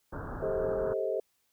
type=low-pass noise; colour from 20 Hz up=pink; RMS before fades=-39 dBFS; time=0.12-0.94 s; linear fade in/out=10 ms; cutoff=1600 Hz; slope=96 dB/octave
type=chord; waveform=sine; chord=A half-diminished seventh; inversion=third; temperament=just; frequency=396 / 440 / 528 / 633.6 Hz; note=G4 / A4 / C5 / Eb5; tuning=+18 / 0 / +16 / +31 cents; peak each=-34 dBFS; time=0.42-1.2 s; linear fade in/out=5 ms
effects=white hiss -74 dBFS RMS until 1.52 s